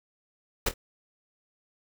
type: noise with echo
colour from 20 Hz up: pink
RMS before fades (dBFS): -25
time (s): 0.66-0.69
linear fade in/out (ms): 5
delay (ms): 25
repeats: 2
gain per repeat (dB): -12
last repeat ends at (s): 0.74
effects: none